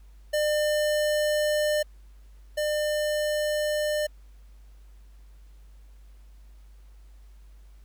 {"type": "tone pair in turn", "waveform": "square", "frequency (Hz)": [600, 600], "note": ["D5", "D5"], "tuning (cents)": [37, 37], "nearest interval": "unison", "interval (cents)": 0, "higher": "neither", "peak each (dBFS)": [-23, -25], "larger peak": "first", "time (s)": [[0.33, 1.83], [2.57, 4.07]], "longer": "neither", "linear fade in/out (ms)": 10, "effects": ["added 50 Hz sine -47 dBFS peak until 7.84 s", "pink hiss -66 dBFS RMS until 7.84 s"]}